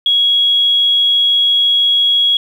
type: tone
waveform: sine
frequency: 3322 Hz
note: G#7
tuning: in tune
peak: -9 dBFS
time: 0.06-2.37 s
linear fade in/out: 2 ms
effects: 7-bit